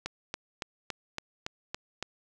click train, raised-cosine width 0.2 ms, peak -16 dBFS, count 8, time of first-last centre 0.06-2.026 s, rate 3.56 Hz, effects none

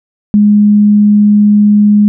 sine tone, 207.7 Hz, G#3, in tune, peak -3 dBFS, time 0.34-2.08 s, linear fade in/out 0 ms, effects none

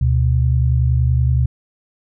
sine tone pair together, 73.42 / 124.05 Hz, D2 / B2, 0 / +8 cents, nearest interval major sixth, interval 908 cents, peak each -15 dBFS, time 0.01-1.46 s, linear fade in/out 5 ms, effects none

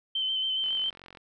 sine tone with vibrato, 3085 Hz, G7, 28 cents flat, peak -26 dBFS, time 0.15-0.9 s, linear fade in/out 5 ms, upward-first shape square, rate 7.2 Hz, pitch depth 19 cents each way
click train, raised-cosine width 0.3 ms, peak -31 dBFS, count 25, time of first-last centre 0.64-1.172 s, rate 45.1 Hz
effects none

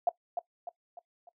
sine tone with echo, 698.5 Hz, F5, in tune, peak -22 dBFS, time 0.07-0.09 s, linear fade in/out 2 ms, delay 300 ms, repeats 4, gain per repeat -7 dB, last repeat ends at 1.29 s, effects noise-tail reverb RT60 0.1 s tail -17 dB re dry

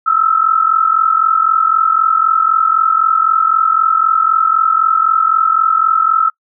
sine tone pair together, 1289 / 1332.9 Hz, E6 / E6, -39 / +19 cents, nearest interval minor second, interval 58 cents, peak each -12 dBFS, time 0.06-6.3 s, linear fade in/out 10 ms, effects noise-tail reverb RT60 0.1 s tail -25 dB re dry

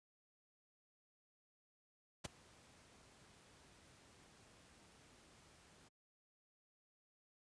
pink noise with ADSR envelope, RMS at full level -41 dBFS, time 2.24-5.89 s, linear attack 11 ms, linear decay 15 ms, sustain -24 dB, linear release 14 ms, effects high-pass 60 Hz 12 dB/octave + resampled to 22050 Hz

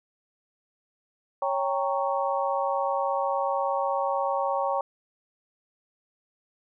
harmonic tone with a mistuned harmonic, 185 Hz, F#3, in tune, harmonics 3 / 4 / 5 / 6, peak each -28 / -29 / -30 / -31 dBFS, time 1.42-4.81 s, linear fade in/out 2 ms, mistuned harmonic 4, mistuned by +110 cents, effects none

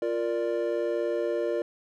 triangle chord, Bb major, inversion second, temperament equal, 349.2 / 466.2 / 587.3 Hz, F4 / Bb4 / D5, 0 / 0 / 0 cents, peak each -28 dBFS, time 0.02-1.62 s, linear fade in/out 2 ms, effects none

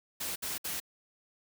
white noise bursts, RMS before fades -36 dBFS, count 3, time 0.2-0.802 s, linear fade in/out 10 ms, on 160 ms, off 61 ms, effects none

